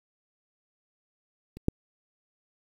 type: clicks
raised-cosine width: 3 ms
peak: -29 / -10 dBFS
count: 2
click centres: 1.57 / 1.684 s
effects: 8-bit